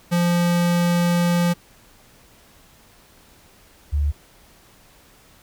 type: tone pair in turn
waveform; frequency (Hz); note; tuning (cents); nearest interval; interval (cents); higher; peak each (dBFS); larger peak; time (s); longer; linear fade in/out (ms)
square / sine; 173.7 / 72.76; F3 / D2; -9 / -16; octave + minor third; 1507; first; -17; neither; 0.11-1.54 / 3.92-4.12; first; 20
effects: pink hiss -52 dBFS RMS until 5.42 s